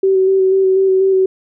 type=tone with vibrato; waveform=sine; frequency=381.4 Hz; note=G4; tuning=47 cents flat; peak=-9 dBFS; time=0.03-1.26 s; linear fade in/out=5 ms; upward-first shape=square; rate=4.1 Hz; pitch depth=16 cents each way; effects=none